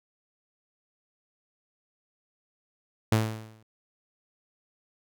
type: tone with exponential decay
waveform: sawtooth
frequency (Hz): 110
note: A2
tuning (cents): 0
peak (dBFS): -15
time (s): 3.12-3.63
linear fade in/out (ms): 5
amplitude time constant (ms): 110
effects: none